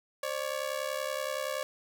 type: ring-modulated tone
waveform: sawtooth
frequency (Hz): 563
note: C#5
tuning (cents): +27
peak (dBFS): -25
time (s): 0.23-1.63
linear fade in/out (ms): 0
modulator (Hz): 35.3
effects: none